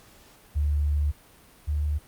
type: tone pair in turn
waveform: sine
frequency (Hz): 73.42 / 74.32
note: D2 / D2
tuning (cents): 0 / +21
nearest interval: unison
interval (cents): 21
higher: second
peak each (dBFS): -21 / -23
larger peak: first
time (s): 0.55-1.12 / 1.67-1.99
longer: first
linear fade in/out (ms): 20
effects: pink hiss -54 dBFS RMS until 2.07 s + Opus 48 kbps